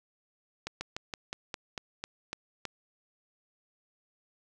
slowing click train, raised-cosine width 0.2 ms, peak -18 dBFS, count 10, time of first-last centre 0.67-2.653 s, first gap 140 ms, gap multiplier 1.11, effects none

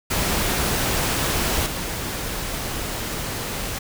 pink noise with level steps, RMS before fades -22 / -28 dBFS, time 0.1-3.79 s, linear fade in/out 10 ms, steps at 1.66 s, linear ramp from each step 5 ms, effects none

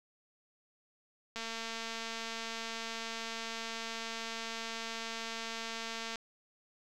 click train, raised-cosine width 0.2 ms, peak -23 dBFS, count 1090, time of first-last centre 1.36-6.157 s, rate 227 Hz, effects none

